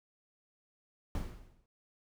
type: noise with exponential decay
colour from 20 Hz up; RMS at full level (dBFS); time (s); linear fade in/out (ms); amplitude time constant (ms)
brown; -33; 1.15-1.66; 1; 110
effects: none